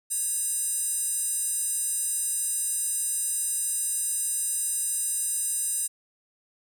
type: tone with high-pass filter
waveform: square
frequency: 554.4 Hz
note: C#5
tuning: in tune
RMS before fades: -28 dBFS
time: 0.1-5.88 s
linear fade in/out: 20 ms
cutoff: 8800 Hz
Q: 6.5
effects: none